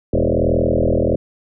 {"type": "tone with frequency modulation", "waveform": "sine", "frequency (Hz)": 311.1, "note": "D#4", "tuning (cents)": 0, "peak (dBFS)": -13, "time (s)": [0.13, 1.16], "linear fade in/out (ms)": 5, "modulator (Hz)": 41.3, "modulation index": 6.9, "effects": []}